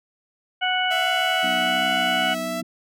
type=harmonic tone; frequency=738 Hz; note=F#5; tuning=5 cents flat; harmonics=1 / 2 / 3 / 4; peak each=-24 / -25 / -28 / -25 dBFS; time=0.61-2.35 s; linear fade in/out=20 ms
type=tone with vibrato; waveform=sawtooth; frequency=663 Hz; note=E5; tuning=10 cents sharp; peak=-23 dBFS; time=0.9-2.62 s; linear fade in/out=20 ms; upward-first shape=triangle; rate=1.2 Hz; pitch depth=28 cents each way
type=chord; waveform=sine; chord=B major; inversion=second; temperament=equal; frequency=185 / 246.9 / 311.1 Hz; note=F#3 / B3 / D#4; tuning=0 / 0 / 0 cents; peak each=-35 / -32 / -36 dBFS; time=1.43-2.63 s; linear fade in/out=5 ms
effects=none